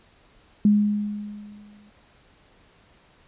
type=tone with exponential decay; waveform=sine; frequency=207.7 Hz; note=G#3; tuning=in tune; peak=-12 dBFS; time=0.65-1.9 s; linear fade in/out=2 ms; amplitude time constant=270 ms; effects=pink hiss -57 dBFS RMS until 3.27 s + resampled to 8000 Hz